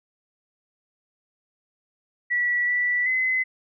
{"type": "tone with pitch steps", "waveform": "sine", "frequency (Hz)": [1946, 1963, 2036], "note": ["B6", "B6", "C7"], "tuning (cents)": [-26, -11, -48], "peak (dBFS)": -20, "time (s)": [2.3, 3.44], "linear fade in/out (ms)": 20, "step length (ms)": 380, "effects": []}